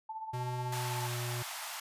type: tone with tremolo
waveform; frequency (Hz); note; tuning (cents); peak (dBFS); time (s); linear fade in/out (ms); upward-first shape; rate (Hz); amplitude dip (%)
sine; 880; A5; 0; -36; 0.09-1.07; 5; sine; 16; 60
type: tone with pitch glide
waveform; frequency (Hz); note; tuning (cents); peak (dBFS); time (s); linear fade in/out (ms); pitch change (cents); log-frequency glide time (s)
square; 124.2 to 121.01; B2 to B2; +10 to -35; -36; 0.33-1.43; 10; -45; 0.69-1.07
type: high-pass noise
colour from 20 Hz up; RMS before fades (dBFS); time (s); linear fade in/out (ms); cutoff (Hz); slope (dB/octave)
pink; -41; 0.72-1.8; 5; 700; 48
effects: resampled to 32000 Hz